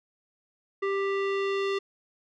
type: tone with low-pass filter sweep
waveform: square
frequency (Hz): 393.7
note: G4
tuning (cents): +8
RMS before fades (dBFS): -28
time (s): 0.82-1.79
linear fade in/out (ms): 10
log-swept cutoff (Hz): 2000 to 3700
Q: 1.5
effects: none